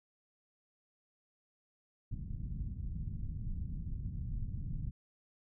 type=low-pass noise; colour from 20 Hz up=pink; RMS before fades=-39 dBFS; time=2.11-4.91 s; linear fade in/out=10 ms; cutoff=170 Hz; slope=24 dB/octave; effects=none